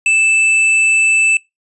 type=tone with tanh clipping; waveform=triangle; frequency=2637 Hz; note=E7; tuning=in tune; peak=-11 dBFS; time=0.06-1.37 s; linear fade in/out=2 ms; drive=18 dB; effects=noise-tail reverb RT60 0.2 s tail -24 dB re dry + resampled to 24000 Hz